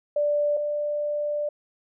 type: tone pair in turn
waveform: sine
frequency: 587.3 / 590.6 Hz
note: D5 / D5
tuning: 0 / +10 cents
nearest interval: unison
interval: 10 cents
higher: second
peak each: -20 / -24 dBFS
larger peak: first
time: 0.16-0.57 / 0.57-1.49 s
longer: second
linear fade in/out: 5 ms
effects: none